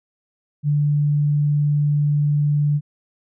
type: tone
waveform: sine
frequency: 146.83 Hz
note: D3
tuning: in tune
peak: -15 dBFS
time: 0.63-2.81 s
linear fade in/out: 50 ms
effects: none